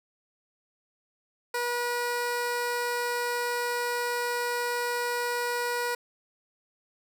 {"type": "tone", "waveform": "15% pulse", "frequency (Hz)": 483.2, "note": "B4", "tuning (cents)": -38, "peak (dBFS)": -21, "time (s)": [1.54, 5.95], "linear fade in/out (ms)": 5, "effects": []}